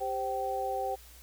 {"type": "tone cluster", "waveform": "sine", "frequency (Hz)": [396.5, 522, 772], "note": ["G4", "C5", "G5"], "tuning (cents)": [20, -4, -27], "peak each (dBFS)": [-38, -35, -32], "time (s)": [0, 0.96], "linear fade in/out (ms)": 20, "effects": ["added 60 Hz sine -53 dBFS peak until 1.22 s", "white hiss -55 dBFS RMS until 1.22 s"]}